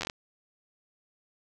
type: slowing click train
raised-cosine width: 0.2 ms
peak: -15 dBFS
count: 6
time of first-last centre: 0.01-0.099 s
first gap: 10 ms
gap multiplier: 1.29
effects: none